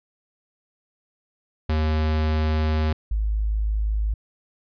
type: tone pair in turn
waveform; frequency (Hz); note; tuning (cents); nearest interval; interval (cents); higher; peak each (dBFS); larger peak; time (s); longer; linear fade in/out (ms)
square / sine; 77.78 / 52.8; D#2 / G#1; 0 / +29; perfect fifth; 671; first; -20; neither; 1.69-2.93 / 3.11-4.14; first; 5
effects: resampled to 11025 Hz